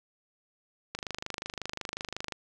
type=click train; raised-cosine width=0.2 ms; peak=-17 dBFS; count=36; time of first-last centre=0.95-2.323 s; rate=25.5 Hz; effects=none